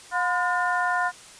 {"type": "harmonic tone with a mistuned harmonic", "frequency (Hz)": 358.6, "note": "F4", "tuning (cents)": 46, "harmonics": [2, 3, 4, 5], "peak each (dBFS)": [-26, -27, -26, -30], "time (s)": [0.11, 1.12], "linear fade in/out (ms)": 50, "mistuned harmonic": 3, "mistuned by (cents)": -88, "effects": ["white hiss -46 dBFS RMS until 1.39 s", "resampled to 22050 Hz"]}